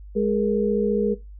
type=tone cluster; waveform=sine; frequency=207.8 / 415.4 / 470 Hz; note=G#3 / G#4 / A#4; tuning=+1 / 0 / +14 cents; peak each=-23 dBFS; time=0.15-1.15 s; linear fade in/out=20 ms; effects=noise-tail reverb RT60 0.2 s tail -17 dB re dry + added 50 Hz sine -38 dBFS peak until 1.39 s